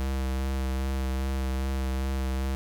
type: tone with vibrato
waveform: square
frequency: 66.1 Hz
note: C2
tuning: 18 cents sharp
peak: -27 dBFS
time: 0-2.55 s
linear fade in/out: 0 ms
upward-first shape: sine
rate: 2.5 Hz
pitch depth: 18 cents each way
effects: none